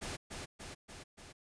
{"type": "noise with echo", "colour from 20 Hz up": "pink", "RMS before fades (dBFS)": -41, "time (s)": [0.01, 0.17], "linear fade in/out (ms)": 20, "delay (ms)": 290, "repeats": 4, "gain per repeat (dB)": -3, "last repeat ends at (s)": 1.33, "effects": ["resampled to 22050 Hz"]}